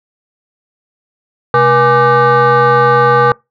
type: tone with frequency modulation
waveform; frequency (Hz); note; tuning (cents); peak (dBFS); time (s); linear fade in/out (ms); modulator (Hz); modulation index
sine; 830.6; G#5; 0; -4; 1.54-3.32; 2; 350; 1.7
effects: noise-tail reverb RT60 0.2 s tail -25 dB re dry + tanh soft clip ceiling -4 dBFS